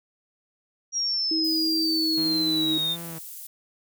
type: exponential sweep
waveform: sine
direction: down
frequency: 5690 to 3608 Hz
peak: -23 dBFS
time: 0.92-2.97 s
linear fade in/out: 50 ms
type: tone with pitch glide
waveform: sine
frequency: 320 to 316 Hz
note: D#4 to D#4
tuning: +49 to +27 cents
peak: -25 dBFS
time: 1.31-2.78 s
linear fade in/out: 5 ms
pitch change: -22 cents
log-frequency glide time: 1.83-2.29 s
type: high-pass noise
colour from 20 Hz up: pink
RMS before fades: -40 dBFS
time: 1.44-3.47 s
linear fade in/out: 5 ms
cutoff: 12000 Hz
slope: 12 dB/octave
type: tone with vibrato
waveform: sawtooth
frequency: 160.9 Hz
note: E3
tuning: 42 cents flat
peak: -32 dBFS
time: 2.17-3.19 s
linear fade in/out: 10 ms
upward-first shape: sine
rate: 1.5 Hz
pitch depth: 86 cents each way
effects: none